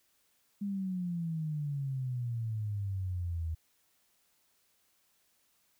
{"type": "exponential sweep", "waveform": "sine", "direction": "down", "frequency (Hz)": [204.5, 79.3], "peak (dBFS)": -32, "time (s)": [0.61, 3.55], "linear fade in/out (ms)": 10, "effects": ["white hiss -72 dBFS RMS until 5.79 s"]}